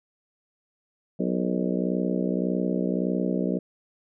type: harmonic tone with a mistuned harmonic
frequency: 61.74 Hz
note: B1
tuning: in tune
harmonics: 3 / 4 / 5 / 6 / 7 / 8 / 9 / 10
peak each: -27 / -29 / -31 / -33 / -34 / -35 / -36 / -37 dBFS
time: 1.19-3.59 s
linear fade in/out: 10 ms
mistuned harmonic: 8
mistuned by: -55 cents
effects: none